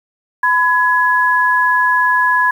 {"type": "tone pair together", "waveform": "sine", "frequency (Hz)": [1003, 1680], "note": ["B5", "G#6"], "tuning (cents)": [26, 19], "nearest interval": "major sixth", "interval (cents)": 893, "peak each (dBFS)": -13, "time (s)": [0.43, 2.51], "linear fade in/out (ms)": 5, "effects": ["7-bit"]}